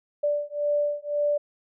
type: beating tone pair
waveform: sine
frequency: 585 / 586.9 Hz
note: D5 / D5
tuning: -7 / -1 cents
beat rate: 1.9 Hz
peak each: -26 dBFS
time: 0.23-1.38 s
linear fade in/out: 10 ms
effects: none